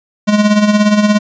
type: tone with tremolo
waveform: square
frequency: 209.3 Hz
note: G#3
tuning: 14 cents sharp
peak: -6 dBFS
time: 0.27-1.19 s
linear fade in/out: 20 ms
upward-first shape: sine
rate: 17 Hz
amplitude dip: 60%
effects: resampled to 16000 Hz